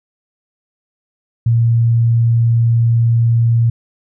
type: tone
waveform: sine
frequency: 116.3 Hz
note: A#2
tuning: 4 cents flat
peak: -9 dBFS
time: 1.46-3.7 s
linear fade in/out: 5 ms
effects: none